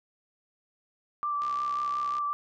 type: tone with vibrato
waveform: sine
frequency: 1172 Hz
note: D6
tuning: 4 cents flat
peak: -27 dBFS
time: 1.23-2.33 s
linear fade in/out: 0 ms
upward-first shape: sine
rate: 5.6 Hz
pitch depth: 17 cents each way
type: click train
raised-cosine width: 0.2 ms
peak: -28 dBFS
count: 51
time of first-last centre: 1.42-2.183 s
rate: 65.5 Hz
effects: none